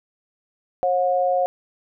sine tone pair together, 541 / 721.7 Hz, C#5 / F#5, -42 / -43 cents, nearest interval perfect fourth, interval 499 cents, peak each -20 dBFS, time 0.83-1.46 s, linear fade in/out 0 ms, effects none

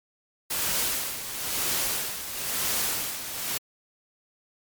white noise with tremolo, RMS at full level -26 dBFS, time 0.5-3.58 s, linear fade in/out 10 ms, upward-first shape sine, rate 1 Hz, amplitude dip 65%, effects MP3 96 kbps

